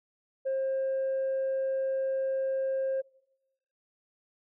sine tone, 533 Hz, C5, 32 cents sharp, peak -25 dBFS, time 0.45-3.02 s, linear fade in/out 20 ms, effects noise-tail reverb RT60 1.0 s tail -25 dB re dry + tanh soft clip ceiling -25 dBFS

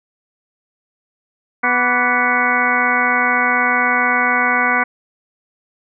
harmonic tone with a mistuned harmonic, 246.9 Hz, B3, in tune, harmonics 1 / 2 / 3 / 4 / 5 / 6 / 7 / 8 / 9, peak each -25 / -27 / -22 / -23 / -21 / -18 / -30 / -20 / -21 dBFS, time 1.63-4.84 s, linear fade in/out 10 ms, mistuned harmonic 5, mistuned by -100 cents, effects none

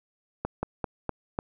slowing click train, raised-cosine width 1 ms, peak -14 dBFS, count 5, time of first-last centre 0.45-1.389 s, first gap 180 ms, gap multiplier 1.18, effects none

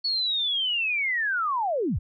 sine linear sweep, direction down, 4435 to 44.14 Hz, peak -23 dBFS, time 0.04-1.99 s, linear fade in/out 10 ms, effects none

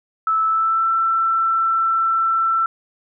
sine tone with pitch glide, 1310 to 1337.5 Hz, E6 to E6, -11 to +25 cents, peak -15 dBFS, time 0.27-2.66 s, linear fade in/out 2 ms, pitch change +36 cents, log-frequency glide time 0.46-0.88 s, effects none

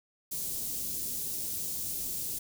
white band-stop noise, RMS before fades -35 dBFS, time 0.31-2.39 s, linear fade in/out 10 ms, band 320 to 6300 Hz, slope 12 dB/octave, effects none

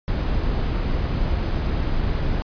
brown noise, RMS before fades -22 dBFS, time 0.08-2.42 s, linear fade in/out 0 ms, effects resampled to 11025 Hz

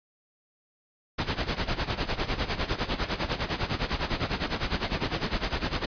pink noise with tremolo, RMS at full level -26 dBFS, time 1.18-5.86 s, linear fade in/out 10 ms, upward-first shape sine, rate 9.9 Hz, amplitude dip 80%, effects resampled to 11025 Hz

